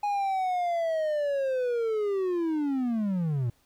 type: linear sweep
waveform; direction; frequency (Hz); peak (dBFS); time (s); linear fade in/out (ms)
triangle; down; 830.6 to 113.1; -23; 0.03-3.5; 5
effects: pink hiss -66 dBFS RMS until 3.65 s